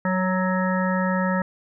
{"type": "harmonic tone with a mistuned harmonic", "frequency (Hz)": 186.3, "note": "F#3", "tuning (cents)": 12, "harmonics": [1, 3, 5, 7, 9, 10], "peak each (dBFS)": [-22, -27, -29, -30, -32, -32], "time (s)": [0.05, 1.42], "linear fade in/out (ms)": 2, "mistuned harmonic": 3, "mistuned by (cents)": -19, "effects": []}